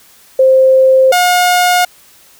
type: tone pair in turn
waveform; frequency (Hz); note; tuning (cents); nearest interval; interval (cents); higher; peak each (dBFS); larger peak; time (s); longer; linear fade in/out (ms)
sine / sawtooth; 525 / 717.9; C5 / F5; +6 / +48; perfect fourth; 542; second; -4; neither; 0.39-1.12 / 1.12-1.85; neither; 5
effects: white hiss -44 dBFS RMS until 2.39 s